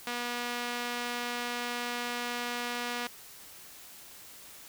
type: tone with band-pass filter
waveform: sawtooth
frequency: 241.6 Hz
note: B3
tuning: 38 cents flat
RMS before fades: -35 dBFS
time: 0.07-3.07 s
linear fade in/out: 2 ms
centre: 2600 Hz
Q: 0.56
effects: white hiss -50 dBFS RMS until 4.68 s